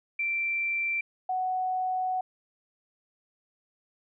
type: tone pair in turn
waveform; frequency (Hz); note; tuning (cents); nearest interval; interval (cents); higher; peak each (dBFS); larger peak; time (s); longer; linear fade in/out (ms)
sine; 2349 / 742.7; D7 / F#5; 0 / +6; octave + minor sixth; 1994; first; -26; neither; 0.19-1.01 / 1.29-2.21; second; 5
effects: none